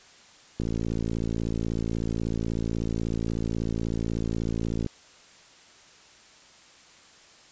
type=click train; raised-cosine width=3 ms; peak=-16 dBFS; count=241; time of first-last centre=0.6-4.863 s; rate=56.3 Hz; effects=white hiss -53 dBFS RMS until 7.51 s + resampled to 16000 Hz